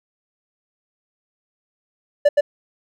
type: tone with echo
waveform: triangle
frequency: 582 Hz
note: D5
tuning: 16 cents flat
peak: -7 dBFS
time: 2.25-2.29 s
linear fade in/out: 10 ms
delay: 120 ms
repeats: 1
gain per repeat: -2 dB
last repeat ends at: 2.41 s
effects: none